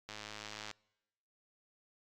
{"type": "click train", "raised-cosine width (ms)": 0.2, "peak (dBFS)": -27, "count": 67, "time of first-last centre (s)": [0.09, 0.713], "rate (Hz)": 106, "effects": ["noise-tail reverb RT60 1.0 s tail -26 dB re dry", "AAC 48 kbps"]}